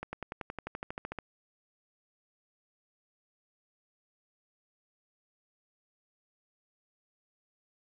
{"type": "accelerating click train", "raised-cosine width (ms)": 0.5, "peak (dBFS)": -22, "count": 15, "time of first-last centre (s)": [0.03, 1.187], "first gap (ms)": 100, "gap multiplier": 0.97, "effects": []}